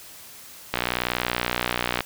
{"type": "click train", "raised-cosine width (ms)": 0.3, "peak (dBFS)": -6, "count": 78, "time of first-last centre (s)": [0.74, 2.006], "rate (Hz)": 60.8, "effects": ["white hiss -44 dBFS RMS until 2.05 s"]}